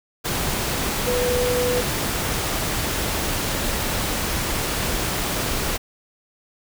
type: tone in noise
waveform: sine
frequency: 493.9 Hz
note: B4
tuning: in tune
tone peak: -20 dBFS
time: 1.06-1.82 s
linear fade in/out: 20 ms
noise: pink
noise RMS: -24 dBFS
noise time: 0.24-5.78 s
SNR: +1 dB
effects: none